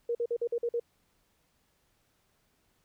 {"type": "tone bursts", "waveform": "sine", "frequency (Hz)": 472.2, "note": "A#4", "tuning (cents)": 22, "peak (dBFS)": -27, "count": 7, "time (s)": [0.09, 0.798], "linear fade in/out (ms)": 5, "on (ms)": 60, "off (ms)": 48, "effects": ["pink hiss -72 dBFS RMS until 2.84 s"]}